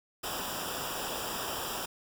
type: noise with comb filter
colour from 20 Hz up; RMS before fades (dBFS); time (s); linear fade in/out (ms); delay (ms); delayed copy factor
pink; -36; 0.23-1.86; 10; 0.47; -0.8
effects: none